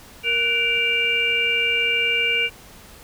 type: harmonic tone with a mistuned harmonic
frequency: 467.5 Hz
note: A#4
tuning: 5 cents sharp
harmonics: 1 / 3 / 5 / 6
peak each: -30 / -30 / -20 / -22 dBFS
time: 0.23-2.5 s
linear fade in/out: 50 ms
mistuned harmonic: 3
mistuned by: +110 cents
effects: pink hiss -45 dBFS RMS until 3.03 s